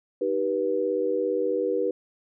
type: chord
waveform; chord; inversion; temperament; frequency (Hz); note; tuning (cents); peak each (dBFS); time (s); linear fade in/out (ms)
sine; Eb augmented; none; just; 311.1 / 388.9 / 486.1; Eb4 / G4 / B4; 0 / -14 / -28; -31 / -27 / -25; 0.21-1.91; 5
effects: none